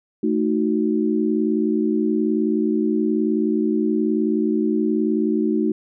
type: chord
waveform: sine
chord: D# diminished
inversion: second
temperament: equal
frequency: 220 / 311.1 / 370 Hz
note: A3 / D#4 / F#4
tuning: 0 / 0 / 0 cents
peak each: -21 / -21 / -23 dBFS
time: 0.23-5.72 s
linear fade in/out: 5 ms
effects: none